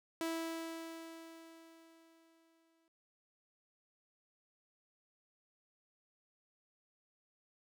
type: tone with exponential decay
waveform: sawtooth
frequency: 328.1 Hz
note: E4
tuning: 8 cents flat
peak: -31 dBFS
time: 0.21-2.88 s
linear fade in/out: 1 ms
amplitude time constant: 580 ms
effects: none